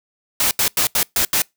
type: noise bursts at uneven times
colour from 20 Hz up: white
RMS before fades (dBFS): -17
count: 6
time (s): 0.4-0.51 / 0.59-0.68 / 0.77-0.87 / 0.95-1.03 / 1.16-1.25 / 1.33-1.42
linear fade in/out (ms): 2
effects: noise-tail reverb RT60 0.2 s tail -26 dB re dry